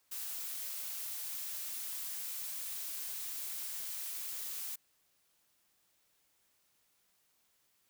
blue noise, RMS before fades -41 dBFS, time 0.11-4.76 s, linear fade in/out 10 ms, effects white hiss -74 dBFS RMS until 7.89 s

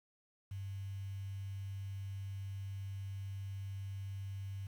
sine tone with quantisation, 97.8 Hz, G2, 4 cents flat, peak -40 dBFS, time 0.51-4.67 s, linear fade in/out 5 ms, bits 10, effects none

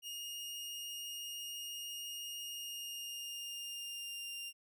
sawtooth tone with pitch glide, 2849 to 2794 Hz, F7 to F7, +34 to 0 cents, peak -39 dBFS, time 0.02-4.53 s, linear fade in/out 50 ms, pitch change -34 cents, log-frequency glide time 2.46-4.32 s, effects none

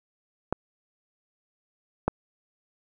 clicks, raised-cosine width 1 ms, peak -11 / -8 dBFS, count 2, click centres 0.526 / 2.08 s, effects none

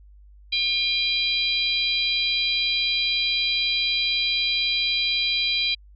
harmonic tone with a mistuned harmonic, 802 Hz, G5, 39 cents sharp, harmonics 3 / 4 / 5 / 6, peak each -26 / -26 / -24 / -31 dBFS, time 0.52-5.75 s, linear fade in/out 10 ms, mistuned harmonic 5, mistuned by -20 cents, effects added 50 Hz sine -46 dBFS peak until 5.95 s

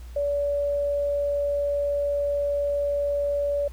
sine tone, 573 Hz, D5, 43 cents flat, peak -22 dBFS, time 0.16-3.68 s, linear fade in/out 5 ms, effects added 60 Hz sine -37 dBFS peak until 3.72 s + pink hiss -54 dBFS RMS until 3.72 s

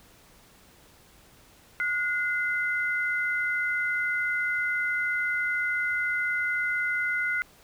sine tone pair together, 1448 / 2058 Hz, F#6 / C7, -38 / -29 cents, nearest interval tritone, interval 609 cents, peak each -27 / -28 dBFS, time 1.8-7.42 s, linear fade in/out 0 ms, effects pink hiss -56 dBFS RMS until 7.63 s

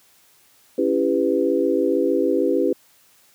sine chord, C# half-diminished seventh, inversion none, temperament just, 277.2 / 332.6 / 399.1 / 498.9 Hz, C#4 / E4 / G4 / B4, 0 / +16 / +31 / +17 cents, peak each -23 / -22 / -22 / -22 dBFS, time 0.78-2.73 s, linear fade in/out 5 ms, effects white hiss -56 dBFS RMS until 3.34 s + high-pass 60 Hz 12 dB/octave

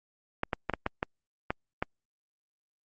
clicks, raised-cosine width 0.5 ms, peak -13 dBFS, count 8, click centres 0.434 / 0.532 / 0.697 / 0.737 / 0.864 / 1.029 / 1.505 / 1.825 s, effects Opus 48 kbps

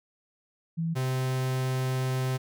sine / 45% pulse tone pair in turn, 164.81 / 129.78 Hz, E3 / C3, 0 / -14 cents, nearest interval major third, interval 414 cents, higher first, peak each -26 dBFS, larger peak neither, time 0.77-0.95 / 0.95-2.38 s, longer second, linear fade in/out 20 ms, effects none

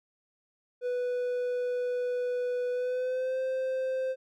triangle tone with pitch glide, 493.9 to 521.2 Hz, B4 to C5, 0 to -7 cents, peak -26 dBFS, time 0.81-4.16 s, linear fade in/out 50 ms, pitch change +93 cents, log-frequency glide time 2.71-3.4 s, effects none

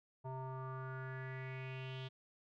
square tone with low-pass filter sweep, 130.8 Hz, C3, in tune, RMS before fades -45 dBFS, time 0.24-2.09 s, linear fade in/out 20 ms, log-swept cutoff 840 to 3400 Hz, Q 5, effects none

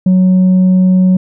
sine tone with tanh clipping, 185 Hz, F#3, in tune, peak -6 dBFS, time 0.06-1.17 s, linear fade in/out 5 ms, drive 2 dB, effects none

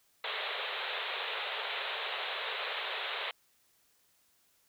white band-pass noise, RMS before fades -37 dBFS, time 0.24-3.31 s, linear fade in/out 2 ms, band 400 to 3900 Hz, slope 96 dB/octave, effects white hiss -70 dBFS RMS until 4.68 s

